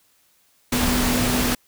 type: tone in noise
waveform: sine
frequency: 246.9 Hz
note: B3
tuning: in tune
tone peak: -22 dBFS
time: 0.72-1.55 s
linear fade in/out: 5 ms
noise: pink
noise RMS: -22 dBFS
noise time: 0.72-1.55 s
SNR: -3 dB
effects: white hiss -61 dBFS RMS until 1.67 s